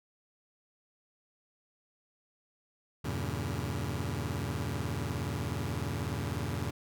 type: chord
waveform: sawtooth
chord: E diminished seventh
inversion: none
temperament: just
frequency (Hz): 82.41 / 98.89 / 118.67 / 142.4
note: E2 / G2 / Bb2 / Db3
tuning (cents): 0 / +16 / +31 / +47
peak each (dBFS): -34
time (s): 3.04-6.71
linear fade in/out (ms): 10
effects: none